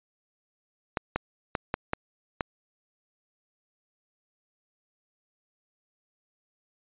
clicks, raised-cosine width 0.5 ms, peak -11 dBFS, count 6, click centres 0.972 / 1.16 / 1.552 / 1.741 / 1.934 / 2.408 s, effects resampled to 8000 Hz

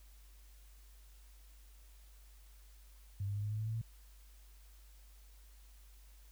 sine tone with pitch steps, 98.8 / 100.76 / 102.76 / 104.8 / 106.87 / 108.99 / 111.16 / 113.36 Hz, G2 / G2 / G#2 / G#2 / A2 / A2 / A2 / A#2, +14 / +48 / -18 / +16 / -50 / -16 / +18 / -48 cents, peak -35 dBFS, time 3.2-3.816 s, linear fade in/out 5 ms, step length 77 ms, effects added 50 Hz sine -56 dBFS peak until 6.31 s + white hiss -67 dBFS RMS until 6.31 s

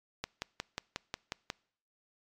click train, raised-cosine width 0.2 ms, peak -17 dBFS, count 8, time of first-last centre 0.24-1.501 s, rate 5.55 Hz, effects noise-tail reverb RT60 0.6 s tail -25 dB re dry + MP3 96 kbps

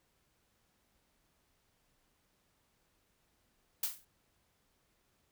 blue noise with exponential decay, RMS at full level -30 dBFS, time 3.83-4.05 s, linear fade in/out 5 ms, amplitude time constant 46 ms, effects pink hiss -75 dBFS RMS until 5.31 s

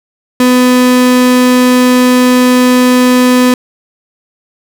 35% pulse tone, 250.6 Hz, B3, 25 cents sharp, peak -3 dBFS, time 0.4-3.54 s, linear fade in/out 2 ms, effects none

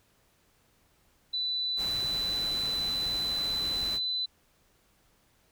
sine tone with pitch glide, 3982 to 4007 Hz, B7 to B7, +14 to +24 cents, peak -28 dBFS, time 1.33-4.26 s, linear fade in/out 10 ms, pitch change +10 cents, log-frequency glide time 1.6-3.24 s
pink noise, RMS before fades -41 dBFS, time 1.76-4 s, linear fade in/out 50 ms
effects pink hiss -67 dBFS RMS until 5.51 s

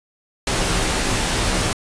pink noise with comb filter, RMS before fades -20 dBFS, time 0.47-1.73 s, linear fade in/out 2 ms, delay 14 ms, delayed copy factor -0.55, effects resampled to 22050 Hz

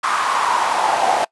brown noise with high-pass filter sweep, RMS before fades -18 dBFS, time 0.03-1.25 s, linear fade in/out 10 ms, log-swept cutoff 1200 to 720 Hz, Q 4.6, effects noise-tail reverb RT60 0.1 s tail -22 dB re dry + resampled to 24000 Hz

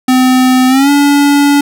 square tone with pitch glide, 256 to 285.7 Hz, C4 to D4, -38 to -48 cents, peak -6 dBFS, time 0.08-1.61 s, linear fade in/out 5 ms, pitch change +190 cents, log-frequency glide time 0.68-0.9 s, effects none

